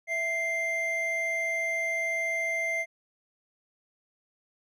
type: tone pair together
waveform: triangle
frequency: 659.7 / 2093 Hz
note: E5 / C7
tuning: +1 / 0 cents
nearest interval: octave + minor sixth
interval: 1999 cents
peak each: -32 / -26 dBFS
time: 0.07-2.86 s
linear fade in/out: 50 ms
effects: none